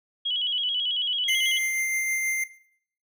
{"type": "tone with vibrato", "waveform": "sine", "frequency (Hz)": 3126, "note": "G7", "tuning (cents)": -6, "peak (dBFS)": -24, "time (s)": [0.25, 1.59], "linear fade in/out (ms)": 10, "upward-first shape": "square", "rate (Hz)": 9.1, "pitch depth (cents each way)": 83}
{"type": "tone with tremolo", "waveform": "square", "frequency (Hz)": 2093, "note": "C7", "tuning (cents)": 0, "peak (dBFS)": -23, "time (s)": [1.28, 2.44], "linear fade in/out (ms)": 5, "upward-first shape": "triangle", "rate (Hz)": 6.2, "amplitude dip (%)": 25}
{"effects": ["noise-tail reverb RT60 0.6 s tail -17 dB re dry"]}